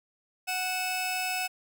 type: tone pair together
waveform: sawtooth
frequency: 740 / 2604 Hz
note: F#5 / E7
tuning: 0 / -22 cents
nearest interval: octave + minor seventh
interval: 2178 cents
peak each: -28 dBFS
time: 0.47-1.48 s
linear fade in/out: 20 ms
effects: none